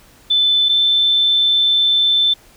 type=tone pair in turn; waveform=sine; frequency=3517 / 3536 Hz; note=A7 / A7; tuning=-1 / +8 cents; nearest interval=unison; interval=9 cents; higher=second; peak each=-11 dBFS; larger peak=neither; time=0.3-0.69 / 0.69-2.34 s; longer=second; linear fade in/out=10 ms; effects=pink hiss -48 dBFS RMS until 2.56 s